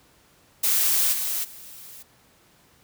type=noise with level steps; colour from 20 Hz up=blue; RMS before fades=-21 / -27 / -43 dBFS; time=0.63-2.03 s; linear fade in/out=10 ms; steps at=1.12 / 1.43 s; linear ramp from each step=20 ms; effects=pink hiss -58 dBFS RMS until 2.83 s + high-pass 60 Hz 12 dB/octave